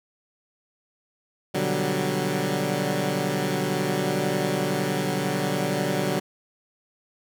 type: chord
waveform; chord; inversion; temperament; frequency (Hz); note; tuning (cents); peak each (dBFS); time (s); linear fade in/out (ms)
15% pulse; G major seventh; first; equal; 123.47 / 146.83 / 185 / 196; B2 / D3 / F#3 / G3; 0 / 0 / 0 / 0; -27 / -21 / -21 / -24; 1.54-6.2; 10
effects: none